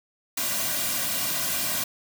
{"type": "noise with comb filter", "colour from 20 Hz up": "white", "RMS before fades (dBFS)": -27, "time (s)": [0.37, 1.84], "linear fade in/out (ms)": 5, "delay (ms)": 2.3, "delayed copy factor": -0.8, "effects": []}